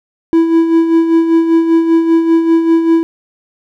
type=tone with tremolo; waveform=triangle; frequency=329.6 Hz; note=E4; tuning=in tune; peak=-3 dBFS; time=0.33-3.03 s; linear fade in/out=0 ms; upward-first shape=sine; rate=5.1 Hz; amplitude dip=55%; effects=none